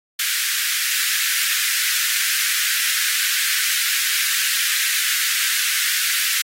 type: high-pass noise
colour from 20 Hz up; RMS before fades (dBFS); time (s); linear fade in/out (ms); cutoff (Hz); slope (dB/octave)
pink; -21; 0.19-6.42; 5; 1500; 48
effects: AAC 48 kbps